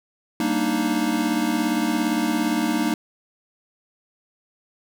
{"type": "chord", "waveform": "square", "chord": "Eb major seventh", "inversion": "first", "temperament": "equal", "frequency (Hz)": [196, 233.1, 293.7, 311.1], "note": ["G3", "Bb3", "D4", "Eb4"], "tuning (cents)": [0, 0, 0, 0], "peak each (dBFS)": [-30, -25, -28, -25], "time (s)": [0.4, 2.94], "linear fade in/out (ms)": 2, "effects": []}